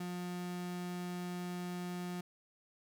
35% pulse tone, 178 Hz, F3, 33 cents sharp, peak -37 dBFS, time 0-2.21 s, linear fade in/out 5 ms, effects none

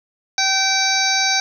harmonic tone with a mistuned harmonic, 772 Hz, G5, 27 cents flat, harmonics 1 / 2 / 3 / 5 / 6 / 7 / 8, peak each -23 / -23 / -23 / -23 / -23 / -23 / -23 dBFS, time 0.38-1.4 s, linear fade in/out 2 ms, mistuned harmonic 7, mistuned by +49 cents, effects 8-bit

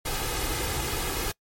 pink noise with comb filter, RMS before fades -29 dBFS, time 0.05-1.32 s, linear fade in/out 10 ms, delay 2.4 ms, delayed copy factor +0.55, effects noise-tail reverb RT60 0.1 s tail -24 dB re dry + MP3 64 kbps

